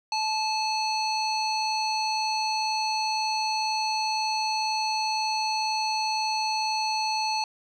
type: tone with low-pass filter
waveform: square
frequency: 869 Hz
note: A5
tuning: 22 cents flat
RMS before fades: -27 dBFS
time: 0.12-7.44 s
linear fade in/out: 2 ms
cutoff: 5000 Hz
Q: 7.2
effects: none